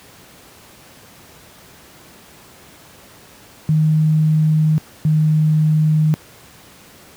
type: tone pair in turn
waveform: sine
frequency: 155.56 / 154.83 Hz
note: D#3 / D#3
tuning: 0 / -8 cents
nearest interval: unison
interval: 8 cents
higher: first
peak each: -11 dBFS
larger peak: neither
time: 3.69-4.78 / 5.05-6.14 s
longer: neither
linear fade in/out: 0 ms
effects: pink hiss -44 dBFS RMS until 7.16 s + high-pass 80 Hz 12 dB/octave